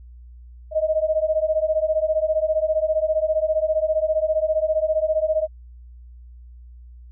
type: beating tone pair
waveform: sine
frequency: 619 / 634 Hz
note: D#5 / D#5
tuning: -9 / +32 cents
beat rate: 15 Hz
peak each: -21 dBFS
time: 0.71-5.48 s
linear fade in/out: 50 ms
effects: added 60 Hz sine -40 dBFS peak until 7.11 s